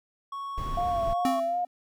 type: tone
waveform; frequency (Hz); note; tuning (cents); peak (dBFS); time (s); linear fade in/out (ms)
triangle; 1108.7; C#6; 0; -31; 0.32-1.4; 5
type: noise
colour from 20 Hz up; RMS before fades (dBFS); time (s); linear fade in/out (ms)
brown; -34; 0.57-1.14; 10
type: tone with vibrato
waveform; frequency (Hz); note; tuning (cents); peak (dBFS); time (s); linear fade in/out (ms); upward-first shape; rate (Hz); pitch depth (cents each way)
sine; 693; F5; -14; -25; 0.77-1.65; 5; sine; 2.7; 50
type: tone with exponential decay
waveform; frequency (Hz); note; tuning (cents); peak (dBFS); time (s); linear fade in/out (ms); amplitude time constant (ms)
square; 261.6; C4; 0; -23; 1.25-1.67; 1; 91
effects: none